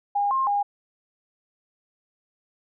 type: tone with pitch steps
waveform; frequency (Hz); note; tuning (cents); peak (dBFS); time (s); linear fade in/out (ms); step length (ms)
sine; 812 / 1063 / 813; G#5 / C6 / G#5; -39 / +27 / -37; -20; 0.15-0.63; 10; 160
effects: none